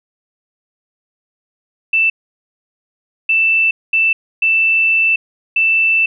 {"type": "tone bursts at uneven times", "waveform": "sine", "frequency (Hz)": 2657, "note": "E7", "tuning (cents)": 13, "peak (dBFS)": -10, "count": 5, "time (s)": [[1.93, 2.1], [3.29, 3.71], [3.93, 4.13], [4.42, 5.16], [5.56, 6.06]], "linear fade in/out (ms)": 5, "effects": []}